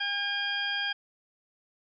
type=harmonic tone; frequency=808 Hz; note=G#5; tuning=48 cents flat; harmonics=1 / 2 / 3 / 4 / 6; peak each=-40 / -31 / -39 / -32 / -40 dBFS; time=0-0.93 s; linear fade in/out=10 ms; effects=none